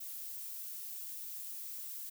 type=noise; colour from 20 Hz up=violet; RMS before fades=-44 dBFS; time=0-2.1 s; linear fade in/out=10 ms; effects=none